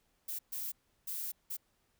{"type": "noise bursts at uneven times", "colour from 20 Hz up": "violet", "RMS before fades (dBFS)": -39, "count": 4, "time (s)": [[0.28, 0.39], [0.52, 0.72], [1.07, 1.32], [1.5, 1.57]], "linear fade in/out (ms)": 10, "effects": ["pink hiss -75 dBFS RMS until 1.99 s"]}